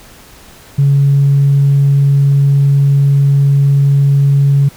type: tone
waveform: sine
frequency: 140 Hz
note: C#3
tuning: 18 cents sharp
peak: -5 dBFS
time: 0.78-4.69 s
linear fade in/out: 10 ms
effects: tanh soft clip ceiling -2 dBFS + pink hiss -39 dBFS RMS until 4.76 s